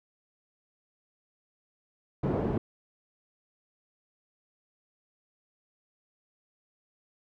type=band-pass noise; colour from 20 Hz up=pink; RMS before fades=-29 dBFS; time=2.23-2.58 s; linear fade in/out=5 ms; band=110 to 540 Hz; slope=12 dB/octave; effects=none